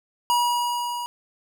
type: tone with level ramp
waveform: square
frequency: 963 Hz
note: B5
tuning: 44 cents flat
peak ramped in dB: -18 to -29 dBFS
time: 0.3-1.06 s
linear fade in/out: 0 ms
effects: none